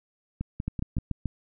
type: two click trains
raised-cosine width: 5 ms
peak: -16 / -18 dBFS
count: 5 / 4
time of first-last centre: 0.68-1.257 / 0.41-0.984 s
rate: 6.93 / 5.23 Hz
effects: none